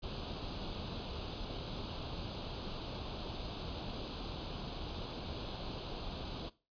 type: noise with comb filter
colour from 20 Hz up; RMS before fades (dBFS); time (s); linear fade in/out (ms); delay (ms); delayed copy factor
pink; -42; 0.02-6.5; 20; 0.26; +0.8
effects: noise-tail reverb RT60 0.3 s tail -18 dB re dry + resampled to 11025 Hz